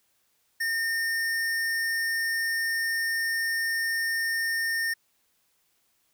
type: tone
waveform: square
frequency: 1822 Hz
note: A#6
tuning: 40 cents flat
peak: -26 dBFS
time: 0.6-4.94 s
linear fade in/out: 10 ms
effects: white hiss -70 dBFS RMS until 6.13 s